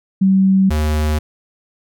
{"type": "tone pair in turn", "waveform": ["sine", "square"], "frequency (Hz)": [191.6, 76.34], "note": ["G3", "D#2"], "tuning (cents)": [-39, -32], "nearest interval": "octave + major third", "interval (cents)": 1593, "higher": "first", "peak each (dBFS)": [-9, -15], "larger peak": "first", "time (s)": [[0.21, 0.7], [0.7, 1.19]], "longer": "neither", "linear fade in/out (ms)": 10, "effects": []}